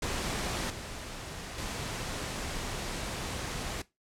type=noise with level steps; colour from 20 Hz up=pink; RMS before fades=-33 / -41 / -36 dBFS; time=0.02-3.82 s; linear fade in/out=5 ms; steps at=0.7 / 1.58 s; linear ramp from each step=2 ms; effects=noise-tail reverb RT60 0.2 s tail -18 dB re dry + low-pass 9000 Hz 12 dB/octave